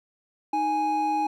triangle tone pair together, 311.1 / 830.5 Hz, D#4 / G#5, 0 / 0 cents, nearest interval octave + perfect fourth, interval 1700 cents, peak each -28 / -21 dBFS, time 0.53-1.27 s, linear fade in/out 5 ms, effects none

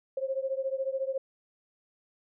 sine beating tone pair, 529 / 543 Hz, C5 / C#5, +19 / -36 cents, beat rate 14 Hz, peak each -31 / -33 dBFS, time 0.17-1.18 s, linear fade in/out 5 ms, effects none

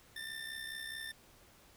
25% pulse tone with amplitude modulation, 1791 Hz, A6, 30 cents sharp, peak -35 dBFS, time 0.16-1.12 s, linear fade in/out 5 ms, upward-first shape sine, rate 64.7 Hz, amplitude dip 60%, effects pink hiss -62 dBFS RMS until 1.76 s

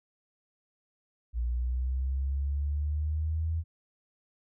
sine linear sweep, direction up, 58.1 to 82.41 Hz, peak -27 dBFS, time 1.33-3.64 s, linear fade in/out 50 ms, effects none

